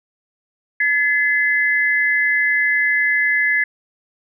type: tone pair together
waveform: sine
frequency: 1712 / 2040 Hz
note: A6 / C7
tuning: -48 / -44 cents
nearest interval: minor third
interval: 304 cents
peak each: -17 dBFS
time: 0.8-3.64 s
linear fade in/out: 5 ms
effects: none